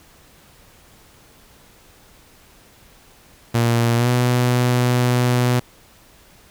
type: tone with pitch glide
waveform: sawtooth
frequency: 117.6 to 123.38 Hz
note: A#2 to B2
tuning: +16 to -1 cents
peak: -11 dBFS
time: 3.54-5.6 s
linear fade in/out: 10 ms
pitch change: +83 cents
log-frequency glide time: 3.96-4.09 s
effects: pink hiss -50 dBFS RMS until 6.5 s